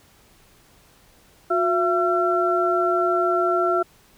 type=tone cluster; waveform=sine; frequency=360.4 / 675 / 1353 Hz; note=F#4 / E5 / E6; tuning=-45 / +41 / +45 cents; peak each=-22 dBFS; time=1.5-3.83 s; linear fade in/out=10 ms; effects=pink hiss -55 dBFS RMS until 4.17 s